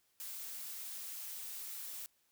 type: noise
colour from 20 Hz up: blue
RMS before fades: -45 dBFS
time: 0.2-2.06 s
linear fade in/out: 0 ms
effects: white hiss -75 dBFS RMS until 2.31 s